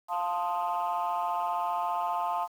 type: chord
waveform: sine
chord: F dominant seventh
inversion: none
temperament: equal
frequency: 698.5 / 880 / 1046.5 / 1244.5 Hz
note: F5 / A5 / C6 / Eb6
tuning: 0 / 0 / 0 / 0 cents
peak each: -31 / -30 / -32 / -36 dBFS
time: 0.08-2.48 s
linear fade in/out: 50 ms
effects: tanh soft clip ceiling -22 dBFS + 9-bit